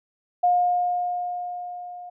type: tone with level ramp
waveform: sine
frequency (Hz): 713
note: F5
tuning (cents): +36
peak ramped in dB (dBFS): -15 to -36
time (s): 0.43-2.1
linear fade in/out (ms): 10
effects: none